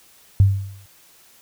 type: tone with exponential decay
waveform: sine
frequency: 98 Hz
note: G2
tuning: in tune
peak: -7 dBFS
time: 0.4-0.86 s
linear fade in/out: 0 ms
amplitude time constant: 100 ms
effects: white hiss -52 dBFS RMS until 1.41 s